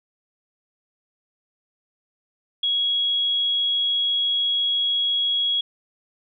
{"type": "tone", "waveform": "sine", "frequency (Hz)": 3322, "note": "G#7", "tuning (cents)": 0, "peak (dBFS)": -19, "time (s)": [2.63, 5.61], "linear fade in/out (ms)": 5, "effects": []}